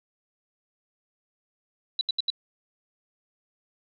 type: tone bursts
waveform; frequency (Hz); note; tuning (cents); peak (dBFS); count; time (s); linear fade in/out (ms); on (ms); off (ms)
sine; 3951; B7; 0; -22; 4; 1.99-2.302; 2; 21; 76
effects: none